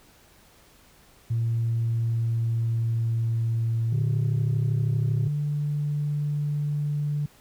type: tone with pitch glide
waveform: sine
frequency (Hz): 115.4 to 114.14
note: A#2 to A#2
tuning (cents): -17 to -36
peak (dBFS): -21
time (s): 1.3-5.28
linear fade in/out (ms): 10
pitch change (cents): -19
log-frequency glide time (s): 1.62-4.17
type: tone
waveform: sine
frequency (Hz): 146.83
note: D3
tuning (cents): 0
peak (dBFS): -23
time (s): 3.92-7.26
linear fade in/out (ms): 5
effects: tanh soft clip ceiling -18 dBFS + pink hiss -56 dBFS RMS until 7.4 s